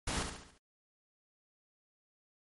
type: noise with echo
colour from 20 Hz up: pink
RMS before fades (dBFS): -35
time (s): 0.07-0.23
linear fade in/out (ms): 5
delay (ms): 70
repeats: 5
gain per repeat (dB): -6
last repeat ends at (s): 0.58
effects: MP3 48 kbps